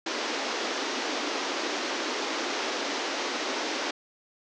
pink band-pass noise, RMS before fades -31 dBFS, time 0.06-3.91 s, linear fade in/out 5 ms, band 260 to 6300 Hz, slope 48 dB/octave, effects none

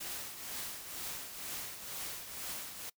white noise with tremolo, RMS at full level -40 dBFS, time 0-2.9 s, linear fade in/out 10 ms, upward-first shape triangle, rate 2.1 Hz, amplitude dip 60%, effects noise-tail reverb RT60 0.1 s tail -23 dB re dry

